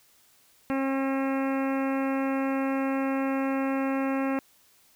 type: harmonic tone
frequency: 269.6 Hz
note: C#4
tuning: 48 cents flat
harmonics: 1 / 2 / 3 / 4 / 5 / 6 / 7 / 8 / 9 / 10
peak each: -26 / -32 / -36 / -38 / -40 / -42 / -43 / -44 / -45 / -46 dBFS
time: 0.7-4.39 s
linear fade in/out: 0 ms
effects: white hiss -61 dBFS RMS until 4.95 s